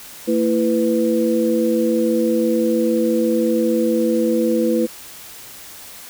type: tone cluster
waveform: sine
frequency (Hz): 225.8 / 331.8 / 496.8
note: A3 / E4 / B4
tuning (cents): +45 / +11 / +10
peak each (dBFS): -19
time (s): 0.27-4.87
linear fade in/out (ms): 20
effects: white hiss -38 dBFS RMS until 6.09 s